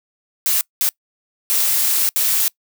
blue noise bursts at uneven times, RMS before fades -17 dBFS, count 4, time 0.46-0.61 / 0.81-0.89 / 1.5-2.09 / 2.16-2.48 s, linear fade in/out 0 ms, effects noise-tail reverb RT60 0.1 s tail -24 dB re dry

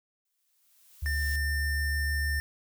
blue noise with exponential growth, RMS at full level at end -41 dBFS, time 0.25-1.36 s, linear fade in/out 2 ms, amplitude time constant 240 ms
sine tone with vibrato, 72.9 Hz, D2, 12 cents flat, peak -28 dBFS, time 1.02-2.4 s, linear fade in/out 10 ms, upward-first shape sine, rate 6.6 Hz, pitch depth 21 cents each way
square tone, 1800 Hz, A6, 39 cents sharp, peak -31 dBFS, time 1.06-2.4 s, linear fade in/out 0 ms
effects none

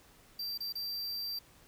square tone with dropouts, 4699 Hz, D8, in tune, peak -36 dBFS, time 0.39-1.39 s, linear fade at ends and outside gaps 5 ms, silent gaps 0.577-0.604 / 0.725-0.753 s, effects pink hiss -61 dBFS RMS until 1.67 s

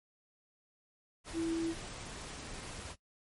sine tone in noise, 329.6 Hz, E4, in tune, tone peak -31 dBFS, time 1.33-1.75 s, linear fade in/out 50 ms, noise pink, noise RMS -45 dBFS, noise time 1.24-2.96 s, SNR +11 dB, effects noise-tail reverb RT60 0.1 s tail -19 dB re dry + MP3 48 kbps

